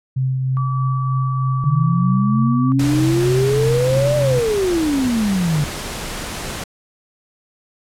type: tone with tremolo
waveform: sine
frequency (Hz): 130.81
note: C3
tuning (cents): 0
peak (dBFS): -15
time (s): 0.16-4.4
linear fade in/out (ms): 10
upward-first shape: triangle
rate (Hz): 3.2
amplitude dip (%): 30
type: tone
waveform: sine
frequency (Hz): 1150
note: D6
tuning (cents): -37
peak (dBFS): -25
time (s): 0.57-2.72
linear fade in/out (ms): 0
type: exponential two-way sweep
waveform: sine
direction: up then down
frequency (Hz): 143.7 to 601 to 143.7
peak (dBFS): -15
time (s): 1.64-5.64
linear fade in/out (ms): 0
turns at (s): 4.16
type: noise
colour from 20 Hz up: pink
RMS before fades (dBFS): -27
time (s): 2.79-6.64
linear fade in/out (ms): 5
effects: low-pass 11000 Hz 12 dB/octave